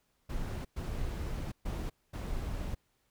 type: noise bursts at uneven times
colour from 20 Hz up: brown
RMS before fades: -36 dBFS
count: 4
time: 0.29-0.65 / 0.76-1.52 / 1.65-1.9 / 2.13-2.75 s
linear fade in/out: 10 ms
effects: pink hiss -75 dBFS RMS until 3.1 s